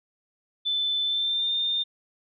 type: tone with pitch glide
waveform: sine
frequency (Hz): 3520 to 3619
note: A7 to A7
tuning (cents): 0 to +48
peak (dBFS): -23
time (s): 0.65-1.84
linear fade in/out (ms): 20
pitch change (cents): +48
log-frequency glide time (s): 1.04-1.54
effects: none